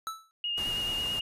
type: tone with exponential decay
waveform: square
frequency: 1314 Hz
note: E6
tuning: 6 cents flat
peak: -30 dBFS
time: 0.07-0.31 s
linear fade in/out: 0 ms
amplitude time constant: 52 ms
type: tone with vibrato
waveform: sine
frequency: 2850 Hz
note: F7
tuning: 34 cents sharp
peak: -29 dBFS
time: 0.44-1.21 s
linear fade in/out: 2 ms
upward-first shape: sine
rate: 9.2 Hz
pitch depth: 19 cents each way
type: noise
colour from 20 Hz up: pink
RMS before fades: -40 dBFS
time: 0.57-1.2 s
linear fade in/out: 10 ms
effects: resampled to 32000 Hz